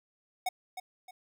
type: tone with echo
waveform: square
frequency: 740 Hz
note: F#5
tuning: in tune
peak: -29 dBFS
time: 0.46-0.49 s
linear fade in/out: 5 ms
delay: 310 ms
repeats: 2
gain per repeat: -9 dB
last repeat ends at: 1.11 s
effects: none